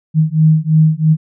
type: beating tone pair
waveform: sine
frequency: 155.56 / 158.56 Hz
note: D#3 / D#3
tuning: 0 / +33 cents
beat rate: 3 Hz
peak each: -11 dBFS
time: 0.14-1.17 s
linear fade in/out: 50 ms
effects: none